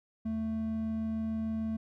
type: tone pair together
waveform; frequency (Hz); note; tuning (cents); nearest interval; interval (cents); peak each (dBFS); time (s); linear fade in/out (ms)
triangle; 82.71 / 221.5; E2 / A3; +6 / +12; octave + perfect fourth; 1706; -40 / -29; 0.25-1.77; 10
effects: none